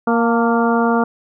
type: harmonic tone with a mistuned harmonic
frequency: 233.1 Hz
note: A#3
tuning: in tune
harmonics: 1 / 2 / 3 / 4 / 5 / 6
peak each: -16 / -19 / -21 / -22 / -23 / -24 dBFS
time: 0.07-1.04 s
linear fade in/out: 5 ms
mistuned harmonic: 4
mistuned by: -43 cents
effects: none